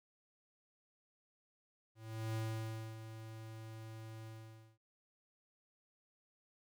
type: tone with ADSR envelope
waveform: square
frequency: 111.1 Hz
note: A2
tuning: 17 cents sharp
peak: -37 dBFS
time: 1.95-4.78 s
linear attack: 400 ms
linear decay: 610 ms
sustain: -11 dB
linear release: 520 ms
effects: none